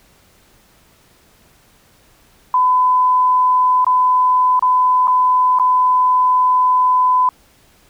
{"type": "tone with dropouts", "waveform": "sine", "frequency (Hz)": 1007, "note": "B5", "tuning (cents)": 33, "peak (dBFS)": -10, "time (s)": [2.54, 7.29], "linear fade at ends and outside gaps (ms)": 2, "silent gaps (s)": [[3.846, 3.866], [4.594, 4.624], [5.073, 5.079], [5.588, 5.597]], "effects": ["pink hiss -52 dBFS RMS until 7.89 s"]}